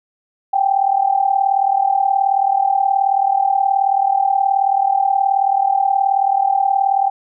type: tone with amplitude modulation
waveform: sine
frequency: 784 Hz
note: G5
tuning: in tune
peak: -9 dBFS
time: 0.53-7.1 s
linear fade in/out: 10 ms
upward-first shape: sine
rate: 38.7 Hz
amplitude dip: 80%
effects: none